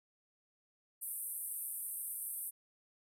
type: band-pass noise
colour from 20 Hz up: white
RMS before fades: -42 dBFS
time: 1.01-2.51 s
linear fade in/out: 20 ms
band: 8600 to 14000 Hz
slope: 96 dB/octave
effects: none